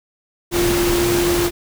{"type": "tone in noise", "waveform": "sine", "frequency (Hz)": 347.9, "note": "F4", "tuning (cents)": -7, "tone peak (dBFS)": -16, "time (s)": [0.51, 1.51], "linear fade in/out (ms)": 50, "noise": "pink", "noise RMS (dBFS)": -21, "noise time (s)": [0.51, 1.51], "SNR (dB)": 2, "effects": []}